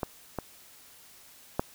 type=clicks; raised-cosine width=1 ms; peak=-15 / -17 / -11 dBFS; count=3; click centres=0.032 / 0.387 / 1.595 s; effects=white hiss -54 dBFS RMS until 1.74 s